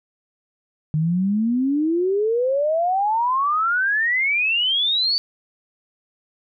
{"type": "exponential sweep", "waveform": "sine", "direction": "up", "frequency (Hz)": [150.3, 4593], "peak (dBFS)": -17, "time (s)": [0.94, 5.18], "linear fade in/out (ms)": 0, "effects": []}